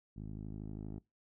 10% pulse tone with low-pass filter sweep, 52.5 Hz, G#1, 19 cents sharp, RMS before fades -44 dBFS, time 0.16-0.99 s, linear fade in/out 10 ms, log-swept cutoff 220 to 410 Hz, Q 0.9, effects noise-tail reverb RT60 0.2 s tail -22 dB re dry

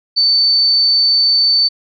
sine tone, 4533 Hz, C#8, 38 cents sharp, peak -9 dBFS, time 0.16-1.69 s, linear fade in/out 20 ms, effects none

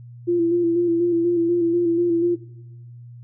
sine tone with vibrato, 341.8 Hz, F4, 37 cents flat, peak -16 dBFS, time 0.27-2.36 s, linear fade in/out 20 ms, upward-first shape square, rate 4.1 Hz, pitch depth 31 cents each way, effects noise-tail reverb RT60 0.9 s tail -17 dB re dry + added 120 Hz sine -38 dBFS peak until 3.23 s

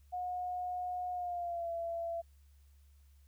sine tone with pitch glide, 723 to 674.6 Hz, F#5 to E5, -40 to +40 cents, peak -35 dBFS, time 0.12-2.22 s, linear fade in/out 20 ms, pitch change -120 cents, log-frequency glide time 1.12-1.7 s, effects added 70 Hz sine -59 dBFS peak until 3.27 s + white hiss -75 dBFS RMS until 3.27 s

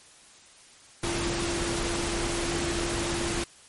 sine tone in noise, 341.9 Hz, F4, 37 cents flat, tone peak -31 dBFS, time 1.03-3.44 s, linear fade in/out 5 ms, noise pink, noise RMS -30 dBFS, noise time 1.03-3.44 s, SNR -4 dB, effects white hiss -53 dBFS RMS until 3.68 s + MP3 48 kbps

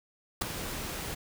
pink noise with ADSR envelope, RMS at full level -24 dBFS, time 0.41-1.15 s, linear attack 10 ms, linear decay 5 ms, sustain -13 dB, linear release 12 ms, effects none

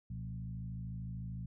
sine tone with frequency modulation, 121.8 Hz, B2, 24 cents flat, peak -39 dBFS, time 0.1-1.46 s, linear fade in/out 5 ms, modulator 53.4 Hz, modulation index 1.1, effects none

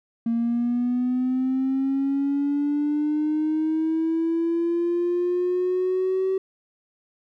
triangle linear sweep, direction up, 229.9 to 381.9 Hz, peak -17 dBFS, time 0.26-6.38 s, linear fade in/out 5 ms, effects tanh soft clip ceiling -17 dBFS

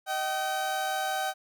30% pulse tone pair together, 622.3 / 766.5 Hz, D#5 / G5, 0 / -39 cents, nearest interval major third, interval 361 cents, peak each -33 / -26 dBFS, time 0.06-1.34 s, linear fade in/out 50 ms, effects none

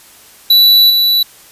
square tone with level steps, 3951 Hz, B7, in tune, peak -5 / -9 dBFS, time 0.5-1.23 s, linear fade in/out 5 ms, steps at 0.9 s, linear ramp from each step 2 ms, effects white hiss -41 dBFS RMS until 1.51 s + resampled to 32000 Hz

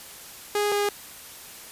sawtooth tone pair in turn, 413.1 / 409.3 Hz, G#4 / G#4, -9 / -25 cents, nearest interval unison, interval 16 cents, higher first, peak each -18 dBFS, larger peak neither, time 0.55-0.72 / 0.72-0.89 s, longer neither, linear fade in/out 2 ms, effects white hiss -43 dBFS RMS until 1.71 s + resampled to 32000 Hz

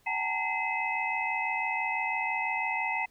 sine tone cluster, 754 / 848 / 914 / 2052 / 2576 Hz, F#5 / G#5 / A#5 / C7 / E7, +32 / +36 / -34 / -34 / -41 cents, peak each -37 / -37 / -34 / -32 / -34 dBFS, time 0.06-3.06 s, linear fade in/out 10 ms, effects pink hiss -65 dBFS RMS until 3.1 s

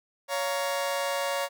sawtooth chord, Bb minor, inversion first, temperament just, 559.4 / 699.2 / 932.3 Hz, Db5 / F5 / Bb5, +16 / +2 / 0 cents, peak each -25 / -31 / -30 dBFS, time 0.28-1.49 s, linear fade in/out 50 ms, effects none

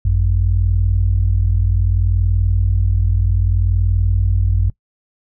sine tone pair together, 51.97 / 92.6 Hz, G#1 / F#2, +2 / +2 cents, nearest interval minor seventh, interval 1000 cents, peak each -14 dBFS, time 0.05-4.7 s, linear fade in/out 5 ms, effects noise-tail reverb RT60 0.1 s tail -22 dB re dry + tanh soft clip ceiling -5 dBFS

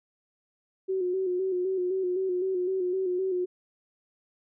sine tone with vibrato, 370 Hz, F#4, in tune, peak -25 dBFS, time 0.88-3.46 s, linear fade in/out 20 ms, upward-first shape square, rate 3.9 Hz, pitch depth 45 cents each way, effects none

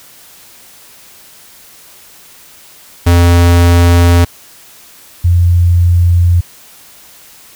square / sine tone pair in turn, 86.5 / 87.2 Hz, F2 / F2, -16 / -2 cents, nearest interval unison, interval 14 cents, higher second, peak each -5 dBFS, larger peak neither, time 3.06-4.25 / 5.24-6.41 s, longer first, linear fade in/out 10 ms, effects white hiss -39 dBFS RMS until 7.55 s

